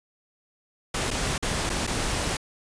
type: noise with dropouts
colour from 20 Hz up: pink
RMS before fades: -27 dBFS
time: 0.94-2.37 s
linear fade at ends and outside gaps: 5 ms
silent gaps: 1.106-1.111 / 1.38-1.425 / 1.695-1.699 / 1.868-1.874 s
effects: resampled to 22050 Hz